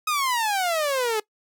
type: exponential sweep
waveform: sawtooth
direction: down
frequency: 1270 to 419.4 Hz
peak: -18 dBFS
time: 0.07-1.2 s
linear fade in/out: 5 ms
effects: noise-tail reverb RT60 0.1 s tail -22 dB re dry